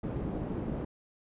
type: low-pass noise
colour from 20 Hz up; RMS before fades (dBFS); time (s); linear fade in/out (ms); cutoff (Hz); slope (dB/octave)
white; -35; 0.03-0.85; 5; 300; 12
effects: resampled to 8000 Hz